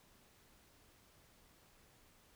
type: silence
effects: pink hiss -67 dBFS RMS until 2.35 s